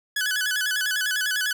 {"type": "tone with vibrato", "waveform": "sawtooth", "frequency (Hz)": 1591, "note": "G6", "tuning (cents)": 25, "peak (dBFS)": -19, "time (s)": [0.16, 1.53], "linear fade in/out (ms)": 5, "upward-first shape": "square", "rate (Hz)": 10, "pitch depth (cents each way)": 100, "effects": []}